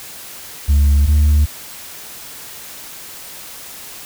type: tone pair in turn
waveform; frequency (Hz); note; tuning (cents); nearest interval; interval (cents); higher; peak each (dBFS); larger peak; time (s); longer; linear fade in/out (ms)
sine; 71.5 / 74.32; D2 / D2; -46 / +21; minor second; 67; second; -6; neither; 0.68-1.07 / 1.07-1.46; neither; 20
effects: tanh soft clip ceiling -8 dBFS + white hiss -34 dBFS RMS until 4.05 s